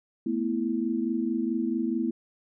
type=chord; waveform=sine; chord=A suspended second; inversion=none; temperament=equal with one note detuned; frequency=222.3 / 246.9 / 329.6 Hz; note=A3 / B3 / E4; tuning=+18 / 0 / 0 cents; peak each=-30 / -29 / -29 dBFS; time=0.26-2.11 s; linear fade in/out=5 ms; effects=none